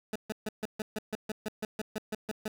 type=tone bursts; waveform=20% pulse; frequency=215.1 Hz; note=A3; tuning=39 cents flat; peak=-27 dBFS; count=15; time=0.13-2.48 s; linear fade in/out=2 ms; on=26 ms; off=140 ms; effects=none